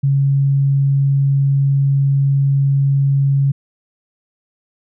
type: tone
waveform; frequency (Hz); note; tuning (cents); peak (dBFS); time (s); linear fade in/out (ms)
sine; 138.4; C#3; -2; -11; 0.03-3.52; 10
effects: none